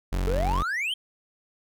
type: tone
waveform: 40% pulse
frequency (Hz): 46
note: F#1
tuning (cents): -9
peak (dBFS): -23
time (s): 0.12-0.63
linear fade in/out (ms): 10
type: exponential sweep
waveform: triangle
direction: up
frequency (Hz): 424 to 3223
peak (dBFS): -24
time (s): 0.27-0.94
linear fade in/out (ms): 5
effects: none